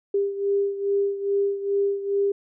sine beating tone pair, 399 / 401.4 Hz, G4 / G4, +31 / +41 cents, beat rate 2.4 Hz, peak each -22 / -27 dBFS, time 0.14-2.32 s, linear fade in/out 5 ms, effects none

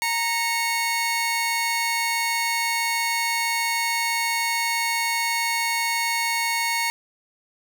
sawtooth tone pair together, 927.7 / 2200 Hz, A#5 / C#7, -9 / -14 cents, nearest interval octave + minor third, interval 1495 cents, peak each -21 dBFS, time 0.02-6.9 s, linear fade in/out 0 ms, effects none

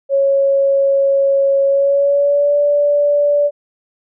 sine tone with pitch glide, 551 to 580.4 Hz, C#5 to D5, -11 to -21 cents, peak -10 dBFS, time 0.09-3.51 s, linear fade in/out 50 ms, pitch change +90 cents, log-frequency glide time 1.65-2.57 s, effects none

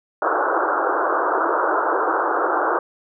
white band-pass noise, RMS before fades -20 dBFS, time 0.22-2.79 s, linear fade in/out 2 ms, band 310 to 1500 Hz, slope 96 dB/octave, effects none

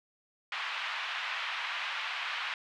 white band-pass noise, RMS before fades -36 dBFS, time 0.52-2.54 s, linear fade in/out 2 ms, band 890 to 3100 Hz, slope 24 dB/octave, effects none

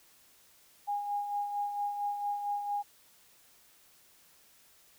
sine tone with tremolo, 818 Hz, G#5, 26 cents flat, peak -29 dBFS, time 0.87-2.83 s, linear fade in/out 20 ms, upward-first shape sine, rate 4.4 Hz, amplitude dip 50%, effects white hiss -62 dBFS RMS until 4.98 s

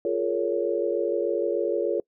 sine chord, Bb minor seventh, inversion second, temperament just, 349.6 / 419.5 / 466.2 / 559.4 Hz, F4 / Ab4 / Bb4 / Db5, +2 / +17 / 0 / +16 cents, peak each -28 dBFS, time 0.05-2 s, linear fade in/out 2 ms, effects noise-tail reverb RT60 0.1 s tail -26 dB re dry

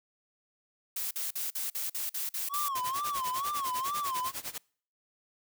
blue noise bursts, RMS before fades -34 dBFS, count 9, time 0.96-2.686 s, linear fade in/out 5 ms, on 150 ms, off 47 ms
triangle tone with vibrato, 1091 Hz, C#6, 28 cents flat, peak -29 dBFS, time 2.49-4.32 s, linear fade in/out 50 ms, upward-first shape sine, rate 2.2 Hz, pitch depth 150 cents each way
white noise with tremolo, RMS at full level -36 dBFS, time 2.75-4.58 s, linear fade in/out 5 ms, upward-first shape sine, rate 10 Hz, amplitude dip 90%
effects noise-tail reverb RT60 0.5 s tail -26 dB re dry

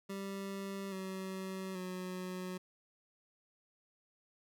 25% pulse tone with pitch steps, 196 / 189.65 / 183.51 Hz, G3 / F#3 / F#3, 0 / +43 / -14 cents, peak -36 dBFS, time 0.09-2.58 s, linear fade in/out 10 ms, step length 830 ms, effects none

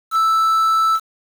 triangle tone with quantisation, 1318.5 Hz, E6, in tune, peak -11 dBFS, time 0.11-1 s, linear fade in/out 50 ms, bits 6, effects none

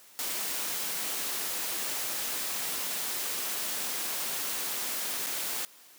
white noise with dropouts, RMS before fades -33 dBFS, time 0.19-5.65 s, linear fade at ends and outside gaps 0 ms, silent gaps 5.262-5.268 s, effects white hiss -55 dBFS RMS until 5.98 s + high-pass 200 Hz 12 dB/octave

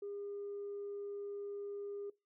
sine tone, 405 Hz, G#4, 43 cents flat, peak -40 dBFS, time 0.02-2.1 s, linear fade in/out 5 ms, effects noise-tail reverb RT60 0.2 s tail -20 dB re dry + tanh soft clip ceiling -37 dBFS

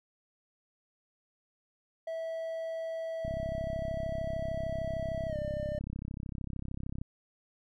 triangle tone with pitch glide, 653 to 598.8 Hz, E5 to D5, -17 to +33 cents, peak -32 dBFS, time 2.07-5.79 s, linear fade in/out 5 ms, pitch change -150 cents, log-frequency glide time 5.27-5.37 s
click train, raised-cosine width 5 ms, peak -26 dBFS, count 126, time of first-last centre 3.25-7.015 s, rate 33.2 Hz
effects none

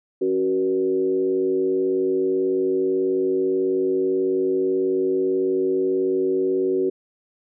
sine tone with frequency modulation, 375.9 Hz, F#4, 27 cents sharp, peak -18 dBFS, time 0.21-6.9 s, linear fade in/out 10 ms, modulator 98.3 Hz, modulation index 0.73, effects none

